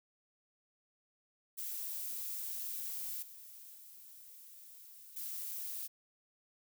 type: noise with level steps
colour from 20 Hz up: violet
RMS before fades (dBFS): -41 / -53 / -55 / -42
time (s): 1.57-5.88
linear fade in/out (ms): 20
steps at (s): 3.22 / 3.74 / 5.16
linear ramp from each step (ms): 10
effects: none